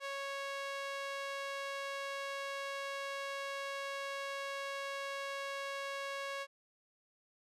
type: tone with band-pass filter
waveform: sawtooth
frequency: 553 Hz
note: C#5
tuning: 4 cents flat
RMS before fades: -41 dBFS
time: 0-6.47 s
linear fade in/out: 50 ms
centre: 2000 Hz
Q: 0.57
effects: none